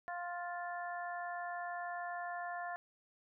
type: harmonic tone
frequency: 350.7 Hz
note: F4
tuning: 7 cents sharp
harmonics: 2 / 3 / 4 / 5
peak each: -41 / -47 / -49 / -46 dBFS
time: 0.08-2.76 s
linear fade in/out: 0 ms
effects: none